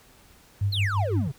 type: tone with tremolo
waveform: sine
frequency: 100 Hz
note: G2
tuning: 35 cents sharp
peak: -20 dBFS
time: 0.61-1.28 s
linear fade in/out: 5 ms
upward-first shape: sine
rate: 5.8 Hz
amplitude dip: 65%
type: exponential sweep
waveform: triangle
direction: down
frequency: 4435 to 121.8 Hz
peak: -25 dBFS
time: 0.72-1.32 s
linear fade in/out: 10 ms
effects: pink hiss -55 dBFS RMS until 1.38 s